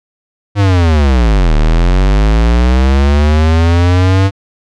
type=linear two-way sweep; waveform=square; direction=down then up; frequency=103.83 to 36.86 to 98.2 Hz; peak=-7 dBFS; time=0.55-4.31 s; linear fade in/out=50 ms; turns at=1.55 s; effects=low-pass 5000 Hz 12 dB/octave